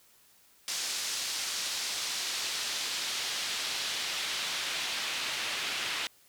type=noise with band-pass filter sweep; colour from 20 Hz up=pink; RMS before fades=-34 dBFS; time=0.68-6.07 s; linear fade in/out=0 ms; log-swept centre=5500 to 2900 Hz; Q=1.1; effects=white hiss -62 dBFS RMS until 6.28 s